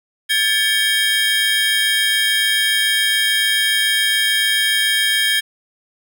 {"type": "tone cluster", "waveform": "square", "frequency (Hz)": [1634, 1741, 2253, 3202, 3802], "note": ["G#6", "A6", "C#7", "G7", "A#7"], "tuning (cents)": [-29, -19, 28, 36, 33], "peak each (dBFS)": [-25, -21, -25, -18, -26], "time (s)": [0.29, 5.41], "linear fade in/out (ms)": 20, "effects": []}